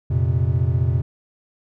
triangle chord, F suspended fourth, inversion none, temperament equal with one note detuned, 87.31 / 116.54 / 131.72 Hz, F2 / Bb2 / C3, 0 / 0 / +12 cents, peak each -19 dBFS, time 0.1-1.02 s, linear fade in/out 10 ms, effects none

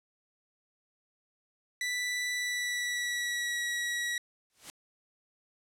sawtooth tone with pitch glide, 1975.5 to 1920.4 Hz, B6 to B6, 0 to -49 cents, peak -27 dBFS, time 1.81-4.18 s, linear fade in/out 2 ms, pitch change -49 cents, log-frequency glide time 2.32-3.61 s
white noise with exponential growth, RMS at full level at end -40 dBFS, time 4.5-4.7 s, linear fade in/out 0 ms, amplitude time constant 43 ms
effects low-pass 10000 Hz 12 dB/octave

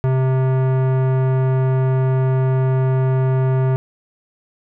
sine tone with tanh clipping, 130.8 Hz, C3, in tune, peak -16 dBFS, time 0.04-3.76 s, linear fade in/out 0 ms, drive 18 dB, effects none

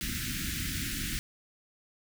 pink band-stop noise, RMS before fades -34 dBFS, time 0.01-1.19 s, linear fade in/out 0 ms, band 310 to 1500 Hz, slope 48 dB/octave, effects none

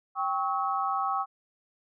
sine chord, C# diminished, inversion second, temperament equal with one note detuned, 784 / 1108.7 / 1287.7 Hz, G5 / C#6 / E6, 0 / 0 / -41 cents, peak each -30 / -30 / -31 dBFS, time 0.15-1.26 s, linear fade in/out 50 ms, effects none

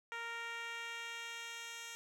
10% pulse tone with band-pass filter sweep, 464.5 Hz, A#4, 6 cents flat, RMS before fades -45 dBFS, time 0.12-1.95 s, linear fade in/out 0 ms, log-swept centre 1600 to 5300 Hz, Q 0.86, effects none

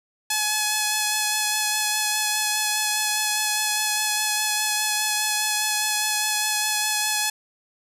5% pulse tone with vibrato, 850 Hz, G#5, 40 cents sharp, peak -9 dBFS, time 0.3-7.3 s, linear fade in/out 5 ms, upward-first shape sine, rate 4.9 Hz, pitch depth 14 cents each way, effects none

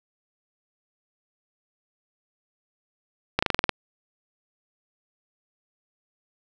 slowing click train, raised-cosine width 0.3 ms, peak -4 dBFS, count 8, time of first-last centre 3.39-3.693 s, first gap 35 ms, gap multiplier 1.07, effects none

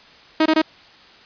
sawtooth tone bursts, 315.2 Hz, D#4, 23 cents sharp, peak -9 dBFS, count 3, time 0.4-0.618 s, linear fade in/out 5 ms, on 58 ms, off 22 ms, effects white hiss -47 dBFS RMS until 1.25 s + resampled to 11025 Hz

